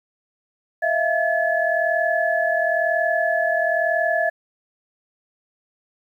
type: tone cluster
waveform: sine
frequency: 644 / 685 / 1716 Hz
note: E5 / F5 / A6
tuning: -41 / -34 / -44 cents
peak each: -22 dBFS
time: 0.82-4.3 s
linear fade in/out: 10 ms
effects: 9-bit